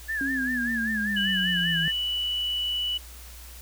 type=tone with vibrato; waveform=sine; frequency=1700 Hz; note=G#6; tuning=40 cents sharp; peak=-26 dBFS; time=0.08-1.92 s; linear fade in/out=20 ms; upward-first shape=sine; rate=5.1 Hz; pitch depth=100 cents each way
type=exponential sweep; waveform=sine; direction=down; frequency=277.2 to 160 Hz; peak=-28 dBFS; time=0.21-1.88 s; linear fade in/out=0 ms
type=tone; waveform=sine; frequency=2958 Hz; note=F#7; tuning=1 cent flat; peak=-25 dBFS; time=1.16-2.98 s; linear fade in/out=10 ms
effects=added 60 Hz sine -43 dBFS peak until 3.61 s + white hiss -47 dBFS RMS until 3.61 s